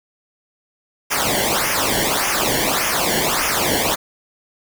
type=noise with flanger; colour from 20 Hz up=pink; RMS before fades=-19 dBFS; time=1.1-3.96 s; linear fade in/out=20 ms; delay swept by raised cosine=0.24 to 0.81 ms; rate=1.7 Hz; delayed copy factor=-0.85; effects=none